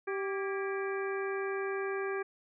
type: harmonic tone with a mistuned harmonic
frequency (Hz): 390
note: G4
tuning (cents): -9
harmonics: 1 / 2 / 3 / 4 / 5 / 6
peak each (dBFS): -33 / -44 / -42 / -41 / -48 / -46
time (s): 0.07-2.23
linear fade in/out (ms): 10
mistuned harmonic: 4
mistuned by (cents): +74
effects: none